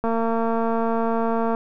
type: click train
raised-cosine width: 1 ms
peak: -11 dBFS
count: 345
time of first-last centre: 0.04-1.549 s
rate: 228 Hz
effects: none